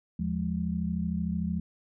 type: tone cluster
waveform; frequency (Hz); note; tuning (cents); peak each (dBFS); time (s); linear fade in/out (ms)
sine; 79.6 / 174.2 / 207.5; D#2 / F3 / G#3; +40 / -4 / -1; -35 / -30 / -32; 0.19-1.6; 5
effects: none